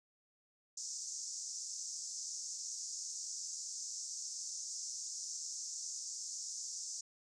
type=band-pass noise; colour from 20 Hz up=white; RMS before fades=-44 dBFS; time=0.77-7.01 s; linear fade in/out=5 ms; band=5400 to 7200 Hz; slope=48 dB/octave; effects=resampled to 22050 Hz